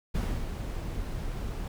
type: noise with ADSR envelope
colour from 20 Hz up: brown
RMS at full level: -28 dBFS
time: 0.14-1.68 s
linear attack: 16 ms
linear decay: 300 ms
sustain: -6 dB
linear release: 4 ms
effects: none